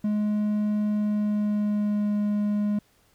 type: tone with pitch glide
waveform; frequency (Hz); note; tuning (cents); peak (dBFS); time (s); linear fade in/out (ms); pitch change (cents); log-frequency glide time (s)
triangle; 210 to 207.5; G#3 to G#3; +19 to -1; -20; 0.04-2.79; 5; -20; 0.86-2.16
effects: pink hiss -63 dBFS RMS until 3.14 s